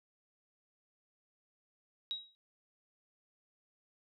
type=tone with exponential decay; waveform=sine; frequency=3827 Hz; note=A#7; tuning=45 cents sharp; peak=-32 dBFS; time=2.11-2.35 s; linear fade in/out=0 ms; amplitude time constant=52 ms; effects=none